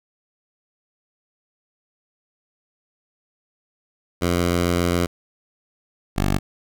10% pulse tone pair in turn, 87.31 / 49 Hz, F2 / G1, 0 / 0 cents, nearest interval minor seventh, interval 1000 cents, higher first, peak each -10 dBFS, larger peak neither, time 4.21-5.07 / 6.16-6.39 s, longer first, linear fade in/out 20 ms, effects none

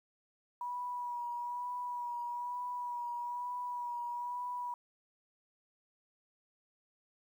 sine tone with vibrato, 971 Hz, B5, 30 cents flat, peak -36 dBFS, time 0.61-4.74 s, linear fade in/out 2 ms, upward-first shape sine, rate 1.1 Hz, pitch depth 22 cents each way, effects 11-bit

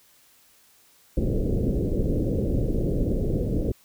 pink low-pass noise, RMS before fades -24 dBFS, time 1.17-3.72 s, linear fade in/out 5 ms, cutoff 530 Hz, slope 48 dB/octave, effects white hiss -58 dBFS RMS until 3.84 s

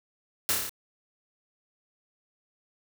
white noise with echo, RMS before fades -25 dBFS, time 0.49-0.52 s, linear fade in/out 0 ms, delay 29 ms, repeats 6, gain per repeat -2 dB, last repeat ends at 0.694 s, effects none

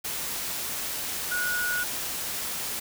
sine tone in noise, 1456 Hz, F#6, 28 cents flat, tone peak -26 dBFS, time 1.31-1.84 s, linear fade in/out 10 ms, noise white, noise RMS -32 dBFS, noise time 0.04-2.8 s, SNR +3 dB, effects none

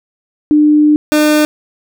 sine / 30% pulse tone pair in turn, 300 / 302.3 Hz, D4 / D#4, +37 / -50 cents, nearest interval unison, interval 13 cents, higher second, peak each -5 dBFS, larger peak neither, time 0.51-0.96 / 1.12-1.45 s, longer first, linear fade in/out 0 ms, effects none

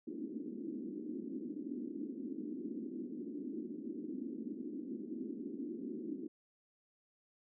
white band-pass noise, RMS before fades -43 dBFS, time 0.07-6.28 s, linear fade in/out 5 ms, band 220 to 340 Hz, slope 48 dB/octave, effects none

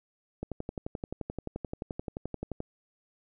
click train, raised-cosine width 2 ms, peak -21 dBFS, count 26, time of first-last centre 0.43-2.604 s, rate 11.5 Hz, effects none

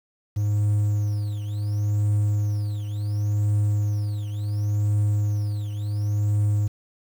triangle tone with tremolo, 103.83 Hz, G#2, in tune, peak -15 dBFS, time 0.36-6.68 s, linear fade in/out 10 ms, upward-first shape triangle, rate 0.7 Hz, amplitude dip 70%, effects tanh soft clip ceiling -11 dBFS + 8-bit

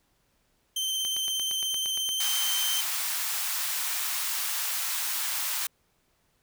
sawtooth tone with vibrato, 3109 Hz, G7, 15 cents flat, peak -24 dBFS, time 0.76-2.81 s, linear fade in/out 5 ms, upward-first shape sine, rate 17 Hz, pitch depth 16 cents each way
click train, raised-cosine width 0.2 ms, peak -22 dBFS, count 10, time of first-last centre 1.05-2.09 s, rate 8.65 Hz
white high-pass noise, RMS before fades -30 dBFS, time 2.2-5.67 s, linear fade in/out 5 ms, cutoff 830 Hz, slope 24 dB/octave
effects pink hiss -70 dBFS RMS until 6.42 s

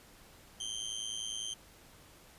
25% pulse tone with amplitude modulation, 3136 Hz, G7, in tune, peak -30 dBFS, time 0.6-1.54 s, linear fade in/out 5 ms, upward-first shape sine, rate 110 Hz, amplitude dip 80%, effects pink hiss -58 dBFS RMS until 2.38 s + resampled to 32000 Hz

